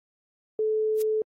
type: tone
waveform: sine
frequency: 433.7 Hz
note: A4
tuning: 25 cents flat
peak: -22 dBFS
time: 0.59-1.22 s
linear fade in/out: 2 ms
type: noise with exponential growth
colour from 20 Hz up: blue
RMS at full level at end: -33 dBFS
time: 0.94-1.02 s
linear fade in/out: 2 ms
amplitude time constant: 17 ms
effects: AAC 48 kbps